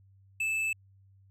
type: tone with tanh clipping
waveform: sine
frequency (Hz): 2627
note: E7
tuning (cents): -7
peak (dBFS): -29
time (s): 0.4-0.73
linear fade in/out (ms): 5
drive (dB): 8
effects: added 97 Hz sine -57 dBFS peak until 1.3 s